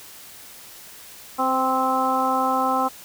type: harmonic tone with a mistuned harmonic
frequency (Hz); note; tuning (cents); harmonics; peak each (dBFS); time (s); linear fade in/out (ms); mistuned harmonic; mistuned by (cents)
261.6; C4; 0; 1 / 2 / 3 / 4 / 5; -27 / -28 / -23 / -24 / -25; 1.38-2.89; 20; 2; -16
effects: white hiss -43 dBFS RMS until 3.04 s